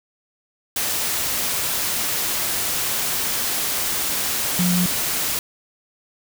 sine tone in noise, 178.7 Hz, F3, 40 cents sharp, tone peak -17 dBFS, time 4.59-4.86 s, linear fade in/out 2 ms, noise white, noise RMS -23 dBFS, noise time 0.76-5.39 s, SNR +3 dB, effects none

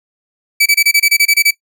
sawtooth tone bursts, 2300 Hz, D7, 37 cents flat, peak -4 dBFS, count 11, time 0.6-1.51 s, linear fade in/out 10 ms, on 60 ms, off 25 ms, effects noise-tail reverb RT60 0.1 s tail -17 dB re dry

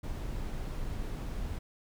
brown noise, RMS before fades -36 dBFS, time 0.03-1.59 s, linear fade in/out 10 ms, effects none

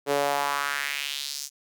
sawtooth tone with high-pass filter sweep, 142.2 Hz, C#3, 45 cents sharp, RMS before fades -28 dBFS, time 0.06-1.5 s, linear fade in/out 50 ms, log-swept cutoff 430 to 6400 Hz, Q 2.5, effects none

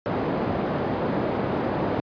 white low-pass noise, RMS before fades -25 dBFS, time 0.06-2 s, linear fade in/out 0 ms, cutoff 590 Hz, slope 12 dB/octave, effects high-pass 100 Hz 12 dB/octave + resampled to 11025 Hz

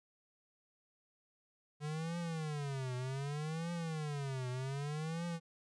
square tone with vibrato, 146.83 Hz, D3, in tune, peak -38 dBFS, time 1.8-5.4 s, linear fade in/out 50 ms, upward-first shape triangle, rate 0.65 Hz, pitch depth 290 cents each way, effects resampled to 22050 Hz

